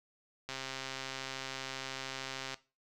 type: click train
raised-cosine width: 0.2 ms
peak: -22 dBFS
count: 274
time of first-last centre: 0.49-2.543 s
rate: 133 Hz
effects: noise-tail reverb RT60 0.3 s tail -18 dB re dry